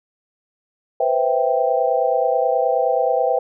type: chord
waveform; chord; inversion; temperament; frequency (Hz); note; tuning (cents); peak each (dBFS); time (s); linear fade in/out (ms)
sine; C major seventh; third; equal; 493.9 / 523.3 / 659.3 / 784; B4 / C5 / E5 / G5; 0 / 0 / 0 / 0; -21; 1-3.39; 5
effects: none